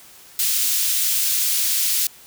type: high-pass noise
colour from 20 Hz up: white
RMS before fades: -20 dBFS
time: 0.39-2.07 s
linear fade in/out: 2 ms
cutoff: 3200 Hz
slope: 12 dB/octave
effects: white hiss -46 dBFS RMS until 2.26 s